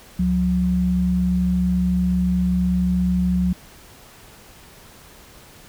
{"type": "tone pair together", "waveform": "sine", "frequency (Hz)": [69.6, 181.04], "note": ["C#2", "F#3"], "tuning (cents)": [8, -37], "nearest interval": "octave + perfect fourth", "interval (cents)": 1655, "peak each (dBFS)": [-24, -17], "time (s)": [0.19, 3.53], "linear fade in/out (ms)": 5, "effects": ["pink hiss -46 dBFS RMS until 5.68 s"]}